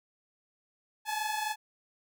sawtooth tone pair together, 845.2 / 869 Hz, G#5 / A5, +30 / -22 cents, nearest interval unison, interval 48 cents, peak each -30 / -30 dBFS, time 1.05-1.56 s, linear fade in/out 50 ms, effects none

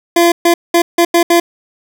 25% pulse tone bursts at uneven times, 342.3 Hz, F4, 35 cents flat, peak -3 dBFS, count 6, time 0.16-0.32 / 0.45-0.54 / 0.74-0.82 / 0.98-1.05 / 1.14-1.23 / 1.3-1.4 s, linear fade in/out 5 ms, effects none

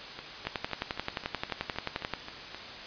two click trains, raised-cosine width 0.3 ms, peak -14 / -23 dBFS, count 20 / 10, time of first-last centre 0.47-2.137 / 0.19-2.546 s, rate 11.4 / 3.82 Hz, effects white hiss -42 dBFS RMS until 2.86 s + resampled to 11025 Hz

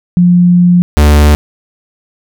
sine / 45% pulse tone pair in turn, 176.7 / 74.06 Hz, F3 / D2, +21 / +15 cents, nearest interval octave + minor third, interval 1506 cents, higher first, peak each -3 dBFS, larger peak neither, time 0.17-0.82 / 0.97-1.35 s, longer first, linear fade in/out 0 ms, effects none

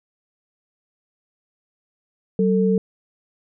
sine tone pair together, 190 / 445.7 Hz, F#3 / A4, +46 / +22 cents, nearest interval octave + minor third, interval 1476 cents, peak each -17 / -19 dBFS, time 2.39-2.78 s, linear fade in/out 2 ms, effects none

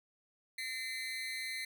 30% pulse tone with amplitude modulation, 2060 Hz, C7, 28 cents flat, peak -31 dBFS, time 0.58-1.65 s, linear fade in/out 5 ms, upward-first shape sine, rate 243 Hz, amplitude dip 90%, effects none

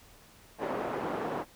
pink band-pass noise, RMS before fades -34 dBFS, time 0.58-1.45 s, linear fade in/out 50 ms, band 320 to 970 Hz, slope 12 dB/octave, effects pink hiss -57 dBFS RMS until 1.55 s

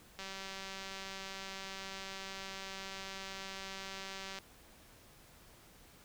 click train, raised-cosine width 0.2 ms, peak -27 dBFS, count 811, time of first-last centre 0.19-4.387 s, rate 193 Hz, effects pink hiss -60 dBFS RMS until 6.04 s

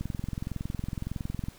click train, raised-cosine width 5 ms, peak -20 dBFS, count 33, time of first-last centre 0.01-1.485 s, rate 21.7 Hz, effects pink hiss -54 dBFS RMS until 1.58 s

